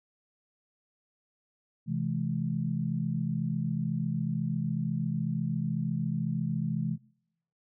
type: chord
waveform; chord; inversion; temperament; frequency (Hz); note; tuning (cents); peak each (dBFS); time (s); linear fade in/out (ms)
sine; C augmented; none; equal with one note detuned; 130.81 / 164.81 / 212.9; C3 / E3 / G#3; 0 / 0 / +43; -33 / -31 / -33; 1.86-6.98; 50
effects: noise-tail reverb RT60 0.8 s tail -25 dB re dry